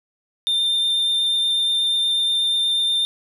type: tone with vibrato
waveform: triangle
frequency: 3600 Hz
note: A7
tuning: 39 cents sharp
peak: -16 dBFS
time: 0.47-3.05 s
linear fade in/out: 0 ms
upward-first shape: sine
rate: 8.3 Hz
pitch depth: 8 cents each way
effects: none